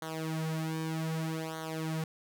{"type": "tone with flanger", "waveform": "sawtooth", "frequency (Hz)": 159.9, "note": "D#3", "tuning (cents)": 48, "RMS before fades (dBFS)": -35, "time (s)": [0.02, 2.04], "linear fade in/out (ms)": 2, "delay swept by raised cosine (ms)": [0.39, 4.79], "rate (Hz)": 0.64, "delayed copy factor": -0.85, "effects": []}